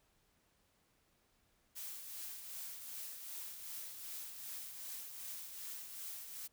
blue noise with tremolo, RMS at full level -45 dBFS, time 1.75-6.48 s, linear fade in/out 20 ms, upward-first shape triangle, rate 2.6 Hz, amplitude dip 50%, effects pink hiss -75 dBFS RMS until 6.52 s

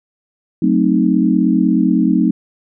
sine chord, F# diminished seventh, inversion none, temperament equal with one note detuned, 185 / 221.3 / 261.6 / 311.1 Hz, F#3 / A3 / C4 / Eb4, 0 / +10 / 0 / 0 cents, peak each -16 dBFS, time 0.62-2.31 s, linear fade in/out 5 ms, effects none

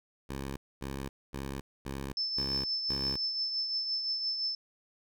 10% pulse tone bursts, 68.1 Hz, C#2, 30 cents flat, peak -28 dBFS, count 6, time 0.29-3.17 s, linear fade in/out 10 ms, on 280 ms, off 240 ms
sine tone with tremolo, 5274 Hz, E8, in tune, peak -28 dBFS, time 2.17-4.55 s, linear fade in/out 2 ms, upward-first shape triangle, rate 5.8 Hz, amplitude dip 50%
effects none

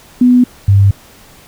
sine tone pair in turn, 247.9 / 99.06 Hz, B3 / G2, +7 / +19 cents, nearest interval octave + major third, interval 1588 cents, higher first, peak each -4 dBFS, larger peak neither, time 0.21-0.44 / 0.68-0.91 s, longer neither, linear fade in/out 5 ms, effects pink hiss -41 dBFS RMS until 1.47 s

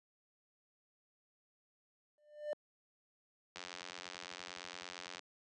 triangle tone with exponential growth, 597 Hz, D5, 28 cents sharp, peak -31 dBFS, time 2.18-2.53 s, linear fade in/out 0 ms, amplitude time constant 75 ms
click train, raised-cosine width 0.2 ms, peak -27 dBFS, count 146, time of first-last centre 3.56-5.193 s, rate 88.8 Hz
effects high-pass 300 Hz 12 dB/octave + resampled to 24000 Hz

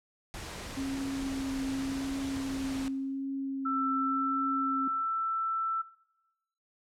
pink noise, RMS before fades -41 dBFS, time 0.34-2.88 s, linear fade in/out 0 ms
sine tone with vibrato, 270 Hz, C#4, 45 cents flat, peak -31 dBFS, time 0.77-4.88 s, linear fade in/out 5 ms, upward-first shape triangle, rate 0.88 Hz, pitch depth 15 cents each way
sine tone, 1330 Hz, E6, 15 cents sharp, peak -29 dBFS, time 3.65-5.82 s, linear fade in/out 10 ms
effects noise-tail reverb RT60 0.9 s tail -18 dB re dry + low-pass 9000 Hz 12 dB/octave

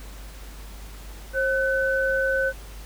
sine tone pair together, 535 / 1510.8 Hz, C5 / F#6, +38 / +36 cents, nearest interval octave + tritone, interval 1798 cents, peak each -23 dBFS, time 1.33-2.53 s, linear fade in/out 50 ms, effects added 50 Hz sine -38 dBFS peak until 2.85 s + pink hiss -46 dBFS RMS until 2.85 s

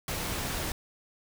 pink noise, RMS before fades -33 dBFS, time 0.08-0.72 s, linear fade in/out 2 ms, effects none

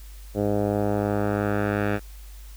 10% pulse tone with low-pass filter sweep, 102.9 Hz, G#2, 16 cents flat, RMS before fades -24 dBFS, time 0.34-2 s, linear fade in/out 50 ms, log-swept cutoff 550 to 2100 Hz, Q 1.5, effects added 50 Hz sine -39 dBFS peak until 2.56 s + white hiss -52 dBFS RMS until 2.56 s

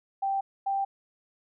sine tone pair in turn, 783 / 786.2 Hz, G5 / G5, -2 / +5 cents, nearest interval unison, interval 7 cents, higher second, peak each -25 dBFS, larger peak neither, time 0.22-0.41 / 0.66-0.85 s, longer neither, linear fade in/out 10 ms, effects none

